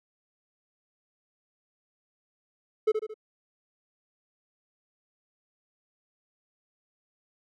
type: tone with echo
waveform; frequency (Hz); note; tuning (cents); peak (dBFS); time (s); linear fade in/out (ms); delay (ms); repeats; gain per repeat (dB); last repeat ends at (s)
triangle; 432.7; A4; -29; -17; 2.87-2.92; 10; 74; 3; -6; 3.142
effects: none